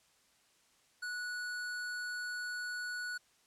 square tone, 1470 Hz, F#6, 12 cents flat, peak -38 dBFS, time 1.02-3.18 s, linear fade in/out 10 ms, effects white hiss -69 dBFS RMS until 3.46 s + low-pass 9000 Hz 12 dB/octave

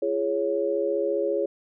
sine chord, Db major, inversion first, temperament equal with one note detuned, 340.5 / 415.3 / 554.4 Hz, F4 / Ab4 / Db5, -44 / 0 / 0 cents, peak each -29 / -26 / -26 dBFS, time 0.02-1.46 s, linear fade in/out 5 ms, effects none

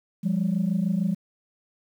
sine tone pair together, 174.61 / 201.2 Hz, F3 / G3, 0 / +45 cents, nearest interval major second, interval 245 cents, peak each -23 / -23 dBFS, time 0.23-1.15 s, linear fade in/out 20 ms, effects tanh soft clip ceiling -17 dBFS + 9-bit

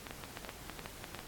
clicks, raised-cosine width 0.3 ms, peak -25 dBFS, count 12, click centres 0.068 / 0.109 / 0.238 / 0.372 / 0.448 / 0.492 / 0.697 / 0.793 / 0.859 / 1.042 / 1.147 / 1.191 s, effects pink hiss -50 dBFS RMS until 1.27 s + AAC 64 kbps

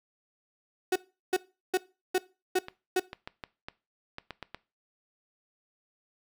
35% pulse tone bursts, 370 Hz, F#4, in tune, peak -21 dBFS, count 6, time 0.92-2.998 s, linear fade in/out 5 ms, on 38 ms, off 370 ms
clicks, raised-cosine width 0.3 ms, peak -22 dBFS, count 9, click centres 2.684 / 3.131 / 3.275 / 3.438 / 3.685 / 4.184 / 4.307 / 4.427 / 4.546 s
effects noise-tail reverb RT60 0.3 s tail -20 dB re dry

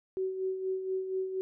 sine tone with tremolo, 377.6 Hz, F#4, 35 cents sharp, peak -28 dBFS, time 0.17-1.41 s, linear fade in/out 0 ms, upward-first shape sine, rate 4.2 Hz, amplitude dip 55%, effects none

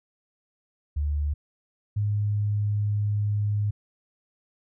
sine tone pair in turn, 73.42 / 103.83 Hz, D2 / G#2, 0 / 0 cents, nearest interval tritone, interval 600 cents, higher second, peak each -23 / -22 dBFS, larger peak second, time 0.96-1.34 / 1.96-3.71 s, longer second, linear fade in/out 10 ms, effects none

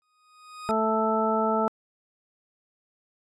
40% pulse tone with exponential growth, 1244.5 Hz, D#6, in tune, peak -32 dBFS, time 0.02-0.71 s, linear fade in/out 0 ms, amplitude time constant 150 ms
harmonic tone, 220 Hz, A3, in tune, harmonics 1 / 2 / 3 / 4 / 6, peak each -28 / -28 / -28 / -28 / -28 dBFS, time 0.69-1.68 s, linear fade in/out 0 ms
effects resampled to 24000 Hz

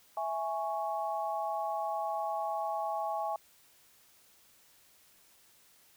sine chord, C# minor, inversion first, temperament equal, 659.3 / 830.6 / 1108.7 Hz, E5 / G#5 / C#6, 0 / 0 / 0 cents, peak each -36 / -34 / -39 dBFS, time 0.17-3.36 s, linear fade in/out 2 ms, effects white hiss -63 dBFS RMS until 5.96 s

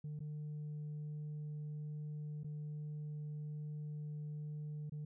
sine tone with dropouts, 150.1 Hz, D3, 38 cents sharp, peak -39 dBFS, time 0.04-5.05 s, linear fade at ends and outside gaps 5 ms, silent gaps 0.192-0.203 / 2.434-2.444 / 4.897-4.92 s, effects tanh soft clip ceiling -40 dBFS

